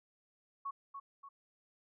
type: tone with echo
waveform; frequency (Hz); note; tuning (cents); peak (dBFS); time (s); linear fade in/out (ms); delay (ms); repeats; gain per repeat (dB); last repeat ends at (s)
sine; 1108.7; C#6; 0; -37; 0.65-0.71; 10; 290; 2; -6; 1.29
effects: none